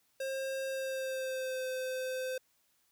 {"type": "tone with pitch glide", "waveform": "square", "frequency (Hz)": [534, 515.8], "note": ["C5", "C5"], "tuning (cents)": [35, -25], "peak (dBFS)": -35, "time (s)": [0.2, 2.38], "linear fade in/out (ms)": 5, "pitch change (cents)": -60, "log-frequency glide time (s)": [0.67, 1.66], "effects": ["white hiss -73 dBFS RMS until 2.91 s"]}